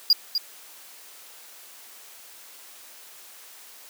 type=tone with echo; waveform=triangle; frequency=4838 Hz; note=D#8; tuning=49 cents flat; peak=-12 dBFS; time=0.1-0.13 s; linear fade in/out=2 ms; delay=250 ms; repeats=1; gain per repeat=-8 dB; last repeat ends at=0.38 s; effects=white hiss -47 dBFS RMS until 3.89 s + high-pass 400 Hz 12 dB/octave